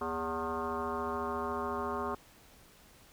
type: tone with frequency modulation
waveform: sine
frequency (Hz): 740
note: F#5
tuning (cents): 0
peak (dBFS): -32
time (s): 0.01-2.15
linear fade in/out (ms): 5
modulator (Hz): 166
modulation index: 3.2
effects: pink hiss -59 dBFS RMS until 3.12 s